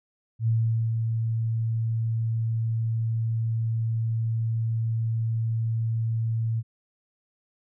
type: tone with ADSR envelope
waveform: sine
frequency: 113.3 Hz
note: A#2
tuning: 49 cents flat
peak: -19 dBFS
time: 0.39-6.63 s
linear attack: 82 ms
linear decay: 450 ms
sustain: -4 dB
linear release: 43 ms
effects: none